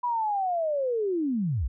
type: linear sweep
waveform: sine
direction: down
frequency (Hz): 990 to 47.41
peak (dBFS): -24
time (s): 0.03-1.68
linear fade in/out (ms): 10
effects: none